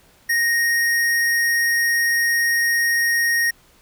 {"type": "tone", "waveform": "square", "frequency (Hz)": 1864.7, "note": "A#6", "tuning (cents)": 0, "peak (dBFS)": -17, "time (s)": [0.29, 3.51], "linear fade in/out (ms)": 10, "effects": ["pink hiss -54 dBFS RMS until 3.81 s"]}